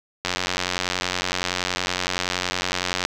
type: click train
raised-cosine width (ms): 0.2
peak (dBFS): -5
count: 255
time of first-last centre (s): 0.25-3.05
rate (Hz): 90.7
effects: none